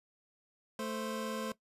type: tone pair together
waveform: 25% pulse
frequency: 220 / 521.7 Hz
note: A3 / C5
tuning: 0 / -5 cents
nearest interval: octave + minor third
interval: 1495 cents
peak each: -34 / -36 dBFS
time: 0.79-1.52 s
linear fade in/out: 2 ms
effects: noise-tail reverb RT60 0.1 s tail -17 dB re dry + resampled to 32000 Hz